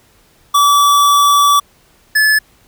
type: tone pair in turn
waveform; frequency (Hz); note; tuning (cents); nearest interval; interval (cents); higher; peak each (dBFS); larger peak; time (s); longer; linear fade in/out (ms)
square; 1152 / 1726; D6 / A6; -34 / -34; perfect fifth; 700; second; -8 / -9; first; 0.54-1.6 / 2.15-2.39; first; 10
effects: pink hiss -51 dBFS RMS until 2.67 s